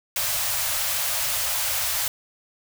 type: band-stop noise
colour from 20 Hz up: white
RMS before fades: -25 dBFS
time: 0.16-2.08 s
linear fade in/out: 2 ms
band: 140 to 520 Hz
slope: 96 dB/octave
effects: none